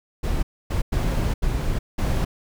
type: noise bursts at uneven times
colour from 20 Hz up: brown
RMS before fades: -22 dBFS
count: 5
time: 0.23-0.43 / 0.7-0.82 / 0.92-1.34 / 1.42-1.79 / 1.98-2.25 s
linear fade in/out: 10 ms
effects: none